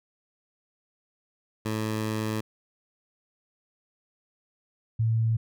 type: tone pair in turn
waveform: 15% pulse / sine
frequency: 109 / 112.78 Hz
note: A2 / A2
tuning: -16 / +43 cents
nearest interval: minor second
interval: 59 cents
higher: second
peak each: -21 dBFS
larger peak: neither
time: 1.65-2.41 / 4.99-5.37 s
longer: first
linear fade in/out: 10 ms
effects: none